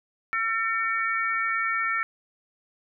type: harmonic tone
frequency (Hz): 451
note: A4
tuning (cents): +43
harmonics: 3 / 4 / 5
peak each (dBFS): -27 / -28 / -29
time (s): 0.33-2.03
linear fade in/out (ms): 0
effects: none